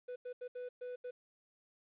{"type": "tone bursts at uneven times", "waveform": "triangle", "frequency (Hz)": 495.9, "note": "B4", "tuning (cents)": 7, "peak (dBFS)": -39, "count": 6, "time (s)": [[0.08, 0.16], [0.25, 0.33], [0.41, 0.48], [0.55, 0.69], [0.81, 0.96], [1.04, 1.11]], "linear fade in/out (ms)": 10, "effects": ["resampled to 8000 Hz", "12-bit"]}